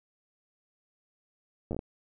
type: slowing click train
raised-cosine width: 2 ms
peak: -21 dBFS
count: 6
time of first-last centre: 1.71-1.791 s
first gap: 9 ms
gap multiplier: 1.3
effects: none